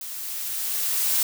blue noise with level ramp, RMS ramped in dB -35 to -21 dBFS, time 0.01-1.23 s, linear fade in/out 2 ms, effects none

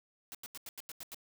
white noise bursts, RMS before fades -45 dBFS, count 8, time 0.32-1.145 s, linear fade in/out 0 ms, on 27 ms, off 87 ms, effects none

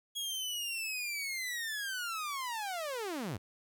sawtooth linear sweep, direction down, 3322 to 77.78 Hz, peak -32 dBFS, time 0.15-3.38 s, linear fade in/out 20 ms, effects 12-bit

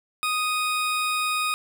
20% pulse tone, 1244.5 Hz, D#6, in tune, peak -18 dBFS, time 0.23-1.54 s, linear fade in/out 0 ms, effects none

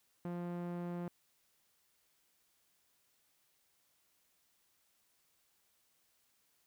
sawtooth tone with low-pass filter, 174.61 Hz, F3, in tune, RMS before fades -41 dBFS, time 0.25-1.08 s, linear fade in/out 2 ms, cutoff 1300 Hz, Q 0.51, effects white hiss -75 dBFS RMS until 6.66 s

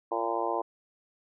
harmonic tone with a mistuned harmonic, 115.2 Hz, A#2, 20 cents flat, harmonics 3 / 4 / 5 / 6 / 7 / 8 / 9, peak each -35 / -35 / -35 / -35 / -35 / -35 / -35 dBFS, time 0.11-0.62 s, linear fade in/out 10 ms, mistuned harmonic 9, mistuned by -28 cents, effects none

